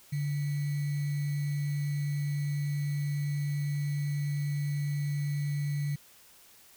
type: tone with sample-and-hold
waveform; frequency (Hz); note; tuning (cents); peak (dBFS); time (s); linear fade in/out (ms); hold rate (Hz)
sine; 145; D3; -22; -28; 0.12-5.96; 10; 2100
effects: white hiss -57 dBFS RMS until 6.76 s